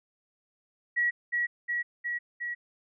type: tone with echo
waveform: sine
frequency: 1920 Hz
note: B6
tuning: 49 cents flat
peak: -23 dBFS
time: 0.96-1.11 s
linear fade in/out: 20 ms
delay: 360 ms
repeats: 4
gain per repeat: -2 dB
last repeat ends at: 2.55 s
effects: none

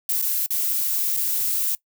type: noise with dropouts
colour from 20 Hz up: violet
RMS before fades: -23 dBFS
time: 0.09-1.75 s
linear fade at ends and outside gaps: 2 ms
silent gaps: 0.217-0.223 / 0.462-0.505 / 1.167-1.171 s
effects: noise-tail reverb RT60 0.1 s tail -21 dB re dry

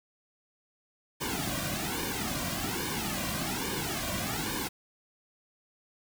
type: noise with flanger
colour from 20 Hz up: pink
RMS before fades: -33 dBFS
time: 1.2-4.69 s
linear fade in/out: 20 ms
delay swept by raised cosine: 1.5 to 2.35 ms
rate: 1.2 Hz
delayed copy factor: -0.95
effects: none

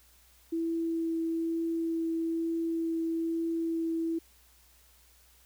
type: tone with vibrato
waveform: sine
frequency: 329.6 Hz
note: E4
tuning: in tune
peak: -28 dBFS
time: 0.52-4.19 s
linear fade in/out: 10 ms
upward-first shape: triangle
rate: 1.1 Hz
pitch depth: 9 cents each way
effects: added 60 Hz sine -63 dBFS peak until 5.45 s + white hiss -62 dBFS RMS until 5.45 s

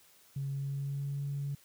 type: tone with pitch glide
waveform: sine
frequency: 138.1 to 141.16 Hz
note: C#3 to C#3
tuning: -6 to +32 cents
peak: -32 dBFS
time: 0.36-1.55 s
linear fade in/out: 5 ms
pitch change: +38 cents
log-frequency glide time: 0.52-1.23 s
effects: tanh soft clip ceiling -28 dBFS + white hiss -62 dBFS RMS until 1.64 s

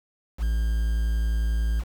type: tone with quantisation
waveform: triangle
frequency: 55.5 Hz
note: A1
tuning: 16 cents sharp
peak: -19 dBFS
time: 0.38-1.84 s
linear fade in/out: 50 ms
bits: 7
effects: none

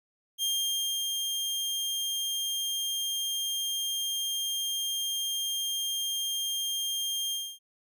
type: tone with ADSR envelope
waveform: sawtooth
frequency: 3203 Hz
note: G7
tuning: 37 cents sharp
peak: -23 dBFS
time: 0.38-7.59 s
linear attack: 50 ms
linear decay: 600 ms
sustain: -3 dB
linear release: 270 ms
effects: none

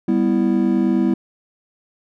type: chord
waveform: triangle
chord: E minor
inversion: first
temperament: just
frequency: 197.78 / 247.2 / 329.6 Hz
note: G3 / B3 / E4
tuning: +16 / +2 / 0 cents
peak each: -17 dBFS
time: 0.08-1.14 s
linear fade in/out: 5 ms
effects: none

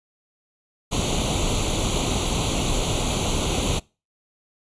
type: noise with comb filter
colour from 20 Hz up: pink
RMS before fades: -23 dBFS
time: 0.91-3.8 s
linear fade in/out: 20 ms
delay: 0.29 ms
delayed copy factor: +0.85
effects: noise-tail reverb RT60 0.3 s tail -24 dB re dry + resampled to 22050 Hz

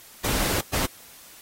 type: noise bursts at uneven times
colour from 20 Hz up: pink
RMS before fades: -25 dBFS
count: 2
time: 0.24-0.61 / 0.73-0.86 s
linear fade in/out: 5 ms
effects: white hiss -48 dBFS RMS until 1.41 s + AAC 48 kbps

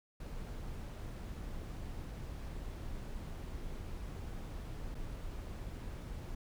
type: noise with dropouts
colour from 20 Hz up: brown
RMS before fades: -43 dBFS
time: 0.2-6.35 s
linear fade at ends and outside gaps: 5 ms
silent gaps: 4.946-4.95 s
effects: none

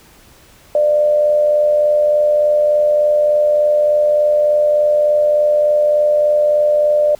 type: tone with amplitude modulation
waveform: sine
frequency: 596 Hz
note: D5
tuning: 25 cents sharp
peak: -8 dBFS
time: 0.75-7.15 s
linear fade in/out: 2 ms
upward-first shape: sine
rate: 83.4 Hz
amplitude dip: 40%
effects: pink hiss -46 dBFS RMS until 7.19 s

